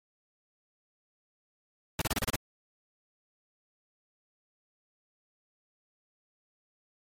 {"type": "noise bursts", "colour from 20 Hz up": "pink", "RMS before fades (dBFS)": -29, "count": 7, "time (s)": [1.99, 2.358], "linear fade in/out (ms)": 2, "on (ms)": 26, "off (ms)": 31, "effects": ["MP3 64 kbps"]}